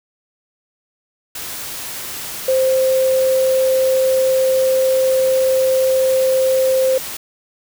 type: tone in noise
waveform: sine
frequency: 523.3 Hz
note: C5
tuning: in tune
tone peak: -12 dBFS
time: 2.48-6.98 s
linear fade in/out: 5 ms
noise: white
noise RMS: -28 dBFS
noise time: 1.35-7.17 s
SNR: +13 dB
effects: none